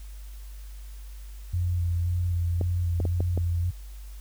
sine tone with vibrato, 87.31 Hz, F2, in tune, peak -23 dBFS, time 1.53-3.71 s, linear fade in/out 10 ms, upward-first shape square, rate 1.9 Hz, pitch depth 21 cents each way
clicks, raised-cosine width 2 ms, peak -17 dBFS, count 5, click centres 2.612 / 3.002 / 3.053 / 3.205 / 3.376 s
effects added 50 Hz sine -38 dBFS peak until 4.2 s + white hiss -55 dBFS RMS until 4.2 s

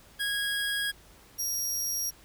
25% pulse tone pair in turn, 1648 / 5647 Hz, G#6 / F8, -14 / +18 cents, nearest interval octave + major sixth, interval 2132 cents, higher second, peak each -24 dBFS, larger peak neither, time 0.19-0.92 / 1.38-2.11 s, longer neither, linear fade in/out 20 ms, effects added 50 Hz sine -59 dBFS peak until 2.24 s + pink hiss -56 dBFS RMS until 2.24 s

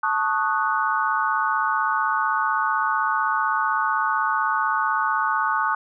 sine chord, D# half-diminished seventh, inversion second, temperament equal, 880 / 1108.7 / 1244.5 / 1480 Hz, A5 / C#6 / D#6 / F#6, 0 / 0 / 0 / 0 cents, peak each -25 dBFS, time 0.03-5.75 s, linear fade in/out 5 ms, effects none

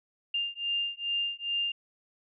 sine beating tone pair, 2800 / 2802.4 Hz, F7 / F7, +4 / +5 cents, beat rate 2.4 Hz, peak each -32 / -32 dBFS, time 0.34-1.72 s, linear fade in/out 5 ms, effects none

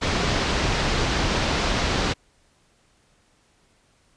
pink low-pass noise, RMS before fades -23 dBFS, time 0.01-2.14 s, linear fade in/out 20 ms, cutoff 5700 Hz, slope 24 dB/octave, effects pink hiss -62 dBFS RMS until 4.16 s + resampled to 22050 Hz

